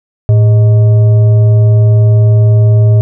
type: tone with frequency modulation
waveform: sine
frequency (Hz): 110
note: A2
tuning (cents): 0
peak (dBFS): -3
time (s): 0.29-3.01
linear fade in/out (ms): 0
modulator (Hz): 514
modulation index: 0.25
effects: none